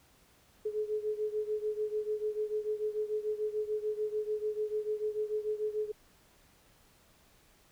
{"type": "beating tone pair", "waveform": "sine", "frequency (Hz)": [424.3, 431.1], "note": ["G#4", "A4"], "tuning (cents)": [37, -35], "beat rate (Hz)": 6.8, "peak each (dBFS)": [-33, -36], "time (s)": [0.65, 5.92], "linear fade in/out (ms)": 10, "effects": ["pink hiss -64 dBFS RMS until 7.71 s"]}